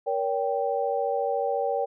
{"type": "chord", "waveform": "sine", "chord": "G diminished", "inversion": "first", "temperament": "just", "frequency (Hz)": [470.4, 564.5, 784], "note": ["Bb4", "Db5", "G5"], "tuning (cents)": [16, 31, 0], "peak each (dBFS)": -28, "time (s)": [0.06, 1.86], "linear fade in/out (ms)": 20, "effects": []}